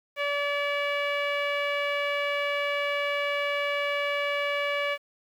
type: tone with low-pass filter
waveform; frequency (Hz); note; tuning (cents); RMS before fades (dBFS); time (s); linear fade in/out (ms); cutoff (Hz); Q
sawtooth; 574; D5; -40; -28; 0.16-4.98; 50; 2500; 3.6
effects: 9-bit